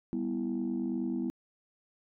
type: chord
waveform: sine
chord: E minor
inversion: first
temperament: just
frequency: 197.78 / 247.2 / 329.6 Hz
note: G3 / B3 / E4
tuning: +16 / +2 / 0 cents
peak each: -35 / -32 / -34 dBFS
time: 0.13-1.3 s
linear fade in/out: 0 ms
effects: tanh soft clip ceiling -24 dBFS